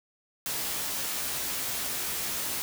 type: noise with comb filter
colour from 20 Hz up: white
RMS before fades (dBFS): -32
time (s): 0.46-2.62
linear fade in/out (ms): 0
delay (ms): 15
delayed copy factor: +0.55
effects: none